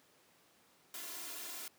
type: noise with comb filter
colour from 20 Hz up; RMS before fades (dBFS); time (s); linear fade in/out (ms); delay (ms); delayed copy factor
white; -45; 0.94-1.68; 2; 2.9; +0.95
effects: pink hiss -67 dBFS RMS until 1.78 s + high-pass 200 Hz 12 dB/octave